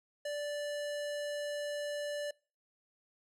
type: tone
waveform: square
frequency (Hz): 585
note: D5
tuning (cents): -7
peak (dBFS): -36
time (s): 0.25-2.31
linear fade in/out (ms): 5
effects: noise-tail reverb RT60 0.4 s tail -26 dB re dry + low-pass 10000 Hz 12 dB/octave